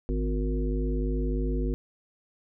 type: harmonic tone with a mistuned harmonic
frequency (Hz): 51.6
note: G#1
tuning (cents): -10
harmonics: 1 / 3 / 5 / 7 / 9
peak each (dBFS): -26 / -36 / -33 / -35 / -38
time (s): 0.09-1.74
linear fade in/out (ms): 0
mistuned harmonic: 5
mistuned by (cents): -21
effects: none